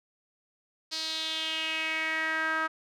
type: tone with band-pass filter sweep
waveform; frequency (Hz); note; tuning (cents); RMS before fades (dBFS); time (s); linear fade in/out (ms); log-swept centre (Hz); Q
sawtooth; 318.5; D#4; +41; -31; 0.91-2.68; 20; 4600 to 1400; 4.3
effects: none